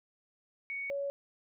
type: tone pair in turn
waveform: sine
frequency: 2229 / 561.1 Hz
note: C#7 / C#5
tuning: +9 / +21 cents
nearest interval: 2 octaves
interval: 2388 cents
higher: first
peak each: -35 / -32 dBFS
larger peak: second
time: 0.7-0.9 / 0.9-1.1 s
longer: neither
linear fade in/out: 0 ms
effects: none